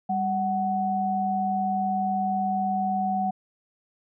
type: tone pair together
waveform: sine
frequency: 197.59 / 746 Hz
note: G3 / F#5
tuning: +14 / +14 cents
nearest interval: octave + major seventh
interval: 2300 cents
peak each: -28 / -24 dBFS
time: 0.09-3.31 s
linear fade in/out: 10 ms
effects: none